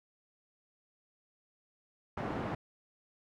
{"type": "band-pass noise", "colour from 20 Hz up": "pink", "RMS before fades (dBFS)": -37, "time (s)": [2.17, 2.55], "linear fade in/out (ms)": 5, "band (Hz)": [100, 1300], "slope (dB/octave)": 12, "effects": []}